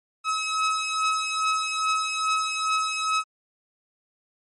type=beating tone pair; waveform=sawtooth; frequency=1282 / 1284.4 Hz; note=E6 / E6; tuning=-49 / -45 cents; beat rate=2.4 Hz; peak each=-21 / -24 dBFS; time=0.24-3.24 s; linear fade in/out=50 ms; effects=low-pass 10000 Hz 12 dB/octave + MP3 48 kbps